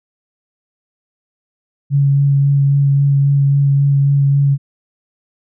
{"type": "tone with vibrato", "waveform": "sine", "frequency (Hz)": 140.1, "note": "C#3", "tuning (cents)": 19, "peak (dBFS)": -9, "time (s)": [1.9, 4.58], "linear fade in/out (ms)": 50, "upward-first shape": "sine", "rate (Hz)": 3.7, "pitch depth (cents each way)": 12, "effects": []}